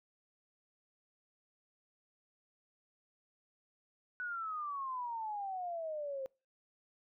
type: exponential sweep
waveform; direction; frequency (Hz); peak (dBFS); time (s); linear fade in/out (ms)
sine; down; 1490 to 523.3; -37; 4.2-6.26; 0
effects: noise-tail reverb RT60 0.3 s tail -26 dB re dry